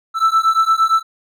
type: beating tone pair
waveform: triangle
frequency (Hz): 1318.5 / 1327.2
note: E6 / E6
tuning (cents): 0 / +11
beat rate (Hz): 8.7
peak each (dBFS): -13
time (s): 0.14-1.03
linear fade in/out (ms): 50
effects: none